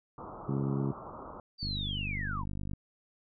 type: low-pass noise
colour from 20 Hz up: white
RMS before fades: -45 dBFS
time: 0.18-1.4 s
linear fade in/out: 2 ms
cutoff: 1300 Hz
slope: 96 dB/octave
type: harmonic tone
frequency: 68.5 Hz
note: C#2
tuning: 20 cents flat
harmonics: 2 / 3 / 4 / 5 / 6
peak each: -31 / -35 / -37 / -39 / -41 dBFS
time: 0.48-0.92 s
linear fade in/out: 10 ms
type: linear sweep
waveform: sine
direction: down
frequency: 4699 to 848 Hz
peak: -35 dBFS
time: 1.58-2.45 s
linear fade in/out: 50 ms
type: click train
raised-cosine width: 5 ms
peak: -26 dBFS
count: 56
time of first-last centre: 1.63-2.734 s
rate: 49.8 Hz
effects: none